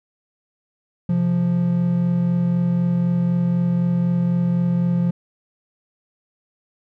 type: tone pair together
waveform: triangle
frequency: 130.66 / 174.61 Hz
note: C3 / F3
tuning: -2 / 0 cents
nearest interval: perfect fourth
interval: 502 cents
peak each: -22 / -15 dBFS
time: 1.09-5.11 s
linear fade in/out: 5 ms
effects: none